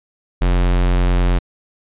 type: tone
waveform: square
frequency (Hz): 44.62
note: F1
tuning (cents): +38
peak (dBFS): -13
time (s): 0.41-1.39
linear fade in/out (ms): 10
effects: resampled to 8000 Hz

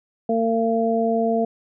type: harmonic tone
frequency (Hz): 227.4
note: A#3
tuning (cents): -43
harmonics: 1 / 2 / 3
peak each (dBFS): -22 / -22 / -22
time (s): 0.29-1.45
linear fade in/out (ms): 5
effects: none

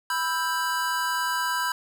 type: chord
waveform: square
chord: E minor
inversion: second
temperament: just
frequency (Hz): 988.9 / 1318.5 / 1582.2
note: B5 / E6 / G6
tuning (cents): +2 / 0 / +16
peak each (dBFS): -28 / -33 / -29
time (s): 0.1-1.72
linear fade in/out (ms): 2
effects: none

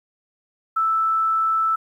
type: tone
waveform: sine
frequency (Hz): 1318.5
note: E6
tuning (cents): 0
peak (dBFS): -17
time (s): 0.76-1.76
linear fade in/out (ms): 10
effects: 9-bit

